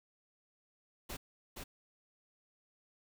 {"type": "noise with echo", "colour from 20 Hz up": "pink", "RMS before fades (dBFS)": -43, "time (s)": [1.09, 1.17], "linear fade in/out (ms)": 10, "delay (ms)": 470, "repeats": 1, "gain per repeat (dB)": -3, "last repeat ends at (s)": 1.64, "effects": []}